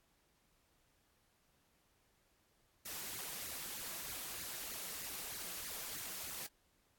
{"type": "noise with flanger", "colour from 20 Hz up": "white", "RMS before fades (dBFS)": -45, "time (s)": [2.85, 6.47], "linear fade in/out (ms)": 10, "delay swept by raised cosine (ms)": [0.44, 6.24], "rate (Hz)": 3.2, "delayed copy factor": 0.85, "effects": ["pink hiss -75 dBFS RMS until 6.98 s", "AAC 64 kbps"]}